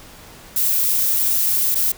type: noise with dropouts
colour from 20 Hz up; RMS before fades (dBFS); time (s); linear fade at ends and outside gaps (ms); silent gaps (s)
violet; -18; 0.56-1.92; 5; 1.747-1.754
effects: pink hiss -42 dBFS RMS until 1.97 s